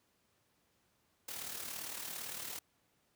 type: noise with amplitude modulation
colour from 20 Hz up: white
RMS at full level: -41 dBFS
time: 1.28-2.59 s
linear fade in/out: 5 ms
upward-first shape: sine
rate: 37.7 Hz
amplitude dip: 55%
effects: pink hiss -75 dBFS RMS until 3.15 s + high-pass 80 Hz 12 dB/octave